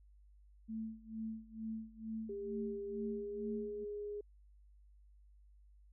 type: tone with tremolo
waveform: sine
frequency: 221.6 Hz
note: A3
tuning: 13 cents sharp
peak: -38 dBFS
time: 0.68-3.85 s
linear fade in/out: 20 ms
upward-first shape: sine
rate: 2.2 Hz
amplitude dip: 90%
type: tone with pitch glide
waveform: sine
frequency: 400.8 to 413.7 Hz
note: G4 to G#4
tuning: +38 to -7 cents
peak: -40 dBFS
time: 2.29-4.21 s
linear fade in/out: 5 ms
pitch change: +55 cents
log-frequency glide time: 2.89-3.68 s
effects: added 50 Hz sine -60 dBFS peak until 5.92 s